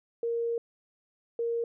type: tone pair in turn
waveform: sine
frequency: 466.2 / 466.2 Hz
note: A#4 / A#4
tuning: 0 / 0 cents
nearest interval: unison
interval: 0 cents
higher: neither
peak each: -27 dBFS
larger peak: neither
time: 0.23-0.58 / 1.39-1.64 s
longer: first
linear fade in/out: 2 ms
effects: none